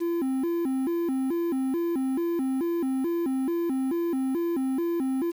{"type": "tone with vibrato", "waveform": "triangle", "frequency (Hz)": 300, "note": "D4", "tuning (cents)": 37, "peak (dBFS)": -22, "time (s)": [0, 5.32], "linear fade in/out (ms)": 20, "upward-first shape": "square", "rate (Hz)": 2.3, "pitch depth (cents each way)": 220, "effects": ["8-bit"]}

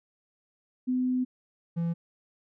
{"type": "tone pair in turn", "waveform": ["sine", "triangle"], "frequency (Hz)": [253.4, 168.54], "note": ["B3", "E3"], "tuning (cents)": [45, 39], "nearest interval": "perfect fifth", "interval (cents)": 706, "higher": "first", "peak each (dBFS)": -24, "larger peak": "neither", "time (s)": [[0.87, 1.25], [1.76, 1.94]], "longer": "first", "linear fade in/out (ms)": 20, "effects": []}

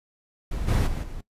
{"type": "noise with level steps", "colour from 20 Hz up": "brown", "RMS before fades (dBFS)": [-29, -19, -28, -36], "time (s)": [0.51, 1.21], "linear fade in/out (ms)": 5, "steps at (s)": [0.67, 0.86, 1.02], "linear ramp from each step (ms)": 20, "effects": ["noise-tail reverb RT60 0.1 s tail -18 dB re dry", "resampled to 32000 Hz"]}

